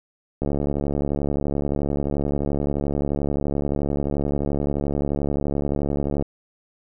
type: click train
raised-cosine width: 2 ms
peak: -11 dBFS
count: 416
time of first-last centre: 0.42-6.224 s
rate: 71.5 Hz
effects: none